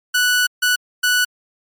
sawtooth tone bursts at uneven times, 1480 Hz, F#6, in tune, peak -10 dBFS, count 3, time 0.14-0.47 / 0.62-0.76 / 1.03-1.25 s, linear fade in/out 10 ms, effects MP3 96 kbps

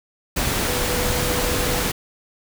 sine tone in noise, 493.9 Hz, B4, in tune, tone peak -27 dBFS, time 0.68-1.83 s, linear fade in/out 10 ms, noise pink, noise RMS -22 dBFS, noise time 0.36-1.92 s, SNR -8 dB, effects none

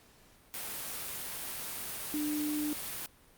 sine tone in noise, 299.2 Hz, D4, 32 cents sharp, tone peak -31 dBFS, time 2.14-2.73 s, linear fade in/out 0 ms, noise white, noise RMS -39 dBFS, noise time 0.54-3.06 s, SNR +5 dB, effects pink hiss -61 dBFS RMS until 3.37 s + Opus 48 kbps

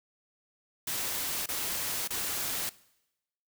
white noise bursts, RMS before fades -33 dBFS, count 3, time 0.87-2.694 s, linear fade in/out 5 ms, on 590 ms, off 27 ms, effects noise-tail reverb RT60 0.9 s tail -21 dB re dry

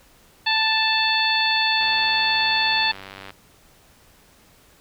harmonic tone, 881 Hz, A5, 2 cents sharp, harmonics 1 / 2 / 3 / 4 / 5, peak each -24 / -24 / -24 / -24 / -24 dBFS, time 0.46-2.92 s, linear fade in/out 10 ms
click train, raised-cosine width 0.3 ms, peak -21 dBFS, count 146, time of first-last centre 1.81-3.305 s, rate 97 Hz
effects pink hiss -54 dBFS RMS until 4.8 s

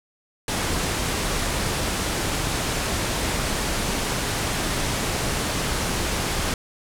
pink low-pass noise, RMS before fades -25 dBFS, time 0.48-6.54 s, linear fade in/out 2 ms, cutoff 11000 Hz, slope 24 dB/octave, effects none

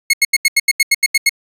sawtooth tone bursts, 2174 Hz, C#7, 34 cents flat, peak -5 dBFS, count 11, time 0.1-1.294 s, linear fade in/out 5 ms, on 34 ms, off 82 ms, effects resampled to 32000 Hz

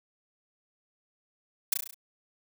blue noise with echo, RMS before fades -24 dBFS, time 1.72-1.74 s, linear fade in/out 5 ms, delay 34 ms, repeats 6, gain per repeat -4 dB, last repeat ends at 1.944 s, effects none

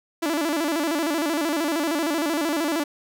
sawtooth tone with vibrato, 311.1 Hz, D#4, in tune, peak -18 dBFS, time 0.22-2.84 s, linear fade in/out 10 ms, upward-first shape square, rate 13 Hz, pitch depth 120 cents each way, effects none

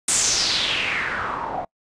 white noise with low-pass filter sweep, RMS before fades -23 dBFS, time 0.08-1.65 s, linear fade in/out 5 ms, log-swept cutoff 8700 to 700 Hz, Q 4, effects noise-tail reverb RT60 0.1 s tail -26 dB re dry + resampled to 22050 Hz

